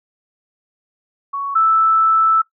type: tone pair in turn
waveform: sine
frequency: 1116 / 1317.6 Hz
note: C#6 / E6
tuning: +11 / -1 cents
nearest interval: minor third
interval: 288 cents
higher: second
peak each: -20 / -10 dBFS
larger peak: second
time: 1.33-1.55 / 1.55-2.42 s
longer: second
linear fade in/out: 10 ms
effects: noise-tail reverb RT60 0.1 s tail -17 dB re dry